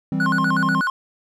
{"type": "chord", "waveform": "triangle", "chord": "C major", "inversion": "first", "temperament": "equal", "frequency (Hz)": [164.81, 196, 261.6], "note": ["E3", "G3", "C4"], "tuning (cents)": [0, 0, 0], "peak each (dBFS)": -22, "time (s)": [0.12, 0.81], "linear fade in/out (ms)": 2}
{"type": "tone with vibrato", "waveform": "triangle", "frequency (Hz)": 1250, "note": "D#6", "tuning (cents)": 8, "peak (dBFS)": -17, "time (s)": [0.2, 0.9], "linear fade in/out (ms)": 2, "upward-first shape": "square", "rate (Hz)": 8.2, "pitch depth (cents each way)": 280}
{"effects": []}